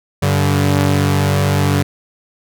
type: tone pair together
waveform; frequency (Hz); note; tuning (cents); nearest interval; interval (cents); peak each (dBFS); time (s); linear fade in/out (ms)
sawtooth; 95.75 / 143.2; G2 / D3; -40 / -43; perfect fifth; 697; -11; 0.22-1.83; 10
effects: none